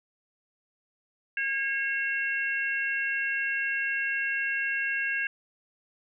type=harmonic tone; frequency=544 Hz; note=C#5; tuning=33 cents flat; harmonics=3 / 4 / 5; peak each=-28 / -35 / -32 dBFS; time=1.37-5.27 s; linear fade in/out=2 ms; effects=none